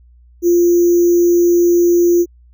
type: tone with sample-and-hold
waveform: sine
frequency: 347.2 Hz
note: F4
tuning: 10 cents flat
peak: -8 dBFS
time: 0.42-2.26 s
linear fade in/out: 50 ms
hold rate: 6300 Hz
effects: added 60 Hz sine -43 dBFS peak until 2.53 s